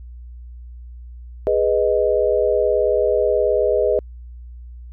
sine chord, G# minor, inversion none, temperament equal, 415.3 / 493.9 / 622.3 Hz, G#4 / B4 / D#5, 0 / 0 / 0 cents, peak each -19 dBFS, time 1.47-3.99 s, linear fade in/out 0 ms, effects added 60 Hz sine -34 dBFS peak until 4.92 s

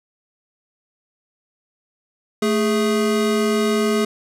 square tone pair together, 219.9 / 415.1 Hz, A3 / G#4, -1 / -1 cents, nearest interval major seventh, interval 1100 cents, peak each -20 dBFS, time 2.42-4.05 s, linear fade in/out 5 ms, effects low-pass 12000 Hz 12 dB/octave

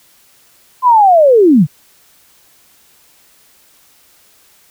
sine linear sweep, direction down, 1038 to 126.7 Hz, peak -4 dBFS, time 0.82-1.67 s, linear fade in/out 50 ms, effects white hiss -49 dBFS RMS until 4.7 s

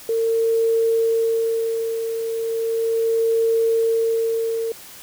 sine tone with tremolo, 454.3 Hz, A#4, 45 cents flat, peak -15 dBFS, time 0.09-4.72 s, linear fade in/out 2 ms, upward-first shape sine, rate 0.36 Hz, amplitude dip 55%, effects white hiss -41 dBFS RMS until 5.02 s

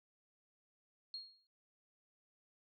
sine tone with exponential decay, 4271 Hz, C8, 35 cents sharp, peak -40 dBFS, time 1.14-1.47 s, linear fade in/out 1 ms, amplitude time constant 71 ms, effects none

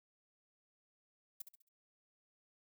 violet noise with echo, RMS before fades -44 dBFS, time 1.4-1.42 s, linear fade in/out 5 ms, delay 67 ms, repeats 4, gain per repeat -8 dB, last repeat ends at 1.688 s, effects noise-tail reverb RT60 0.1 s tail -26 dB re dry

